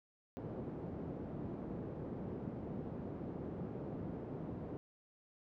pink band-pass noise, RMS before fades -44 dBFS, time 0.37-4.77 s, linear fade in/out 0 ms, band 130 to 420 Hz, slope 12 dB/octave, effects none

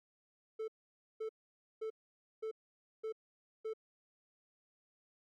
triangle tone bursts, 440 Hz, A4, in tune, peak -35 dBFS, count 6, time 0.59-3.736 s, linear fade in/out 10 ms, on 91 ms, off 520 ms, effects MP3 96 kbps

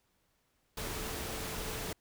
sine tone in noise, 440 Hz, A4, in tune, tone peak -47 dBFS, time 0.77-1.93 s, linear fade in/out 5 ms, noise pink, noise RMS -39 dBFS, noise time 0.77-1.93 s, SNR -11 dB, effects pink hiss -75 dBFS RMS until 2 s

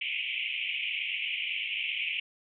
pink band-pass noise, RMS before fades -33 dBFS, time 0.01-2.2 s, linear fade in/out 5 ms, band 2200 to 3100 Hz, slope 96 dB/octave, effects none

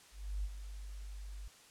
sine tone with ADSR envelope, 50 Hz, G1, 35 cents sharp, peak -33 dBFS, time 0.11-1.48 s, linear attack 330 ms, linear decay 44 ms, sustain -10 dB, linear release 5 ms, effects white hiss -60 dBFS RMS until 1.7 s + low-pass 9000 Hz 12 dB/octave

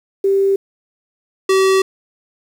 sine / square tone pair in turn, 392 / 382.8 Hz, G4 / G4, 0 / -41 cents, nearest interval unison, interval 41 cents, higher first, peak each -11 dBFS, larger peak neither, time 0.24-0.56 / 1.49-1.82 s, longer second, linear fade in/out 5 ms, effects low-pass 10000 Hz 12 dB/octave + 7-bit

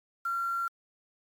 sine tone with quantisation, 1372 Hz, F6, 31 cents flat, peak -28 dBFS, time 0.25-0.68 s, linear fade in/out 5 ms, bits 8, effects MP3 96 kbps

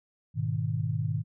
sine chord, G# minor, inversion none, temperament equal, 103.83 / 123.47 / 155.56 Hz, G#2 / B2 / D#3, 0 / 0 / 0 cents, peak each -31 dBFS, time 0.34-1.24 s, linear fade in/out 50 ms, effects none

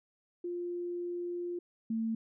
sine tone pair in turn, 350.4 / 224.5 Hz, F4 / A3, +6 / +35 cents, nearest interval minor sixth, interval 771 cents, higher first, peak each -34 / -30 dBFS, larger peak second, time 0.44-1.59 / 1.9-2.15 s, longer first, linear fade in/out 5 ms, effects none

